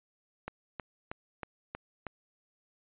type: click train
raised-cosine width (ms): 0.5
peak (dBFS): -22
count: 6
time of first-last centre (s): 0.48-2.067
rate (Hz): 3.15
effects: resampled to 8000 Hz